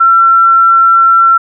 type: tone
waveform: sine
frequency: 1352 Hz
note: E6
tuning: 43 cents sharp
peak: -3 dBFS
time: 0-1.38 s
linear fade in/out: 10 ms
effects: none